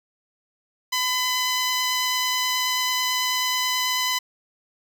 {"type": "tone with vibrato", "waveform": "10% pulse", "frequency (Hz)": 1008, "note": "B5", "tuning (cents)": 35, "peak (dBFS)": -13, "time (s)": [0.92, 4.19], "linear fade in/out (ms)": 10, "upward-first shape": "triangle", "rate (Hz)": 9.2, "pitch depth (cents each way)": 8, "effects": []}